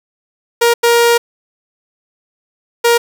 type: tone bursts at uneven times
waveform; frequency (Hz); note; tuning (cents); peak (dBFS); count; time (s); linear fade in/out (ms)
sawtooth; 470.9; A#4; +18; -4; 3; 0.61-0.74 / 0.83-1.18 / 2.84-2.98; 10
effects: none